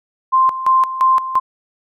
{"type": "tone with tremolo", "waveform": "sine", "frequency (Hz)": 1046.5, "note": "C6", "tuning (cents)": 0, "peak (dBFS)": -9, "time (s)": [0.32, 1.4], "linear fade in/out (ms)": 20, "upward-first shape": "square", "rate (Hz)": 2.9, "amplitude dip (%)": 75, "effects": []}